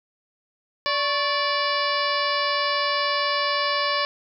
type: harmonic tone with a mistuned harmonic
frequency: 582 Hz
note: D5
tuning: 16 cents flat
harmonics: 1 / 2 / 3 / 4 / 5 / 6 / 7 / 8 / 9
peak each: -28 / -25 / -29 / -31 / -32 / -35 / -33 / -31 / -33 dBFS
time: 0.86-4.05 s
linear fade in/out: 0 ms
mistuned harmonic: 2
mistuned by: -87 cents
effects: none